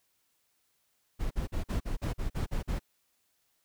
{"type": "noise bursts", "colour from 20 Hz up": "brown", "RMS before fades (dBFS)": -31, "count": 10, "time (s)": [1.19, 2.795], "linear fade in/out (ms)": 20, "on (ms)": 120, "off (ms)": 45, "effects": ["white hiss -74 dBFS RMS until 3.64 s"]}